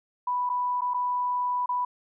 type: tone with dropouts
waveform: sine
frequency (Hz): 987.8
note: B5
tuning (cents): 0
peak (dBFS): -24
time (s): 0.27-1.85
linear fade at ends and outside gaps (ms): 5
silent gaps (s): 0.493-0.498 / 0.809-0.817 / 0.937-0.943 / 1.66-1.69
effects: none